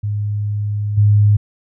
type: tone with level steps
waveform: sine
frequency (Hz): 103.83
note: G#2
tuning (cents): 0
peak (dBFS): -17 / -8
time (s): 0.03-1.37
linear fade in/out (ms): 10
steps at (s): 0.97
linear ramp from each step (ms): 10
effects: none